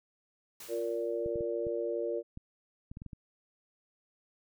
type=noise with exponential decay; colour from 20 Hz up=white; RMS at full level=-45 dBFS; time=0.6-1.34 s; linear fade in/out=5 ms; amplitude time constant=160 ms
type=chord; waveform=sine; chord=Bb major; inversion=second; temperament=equal with one note detuned; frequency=349.2 / 466.2 / 578.6 Hz; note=F4 / Bb4 / D5; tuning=0 / 0 / -26 cents; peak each=-36 / -34 / -36 dBFS; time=0.68-2.23 s; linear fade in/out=50 ms
type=clicks; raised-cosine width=5 ms; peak=-31 dBFS; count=10; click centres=1.261 / 1.358 / 1.408 / 1.668 / 2.374 / 2.915 / 2.971 / 3.019 / 3.063 / 3.132 s
effects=none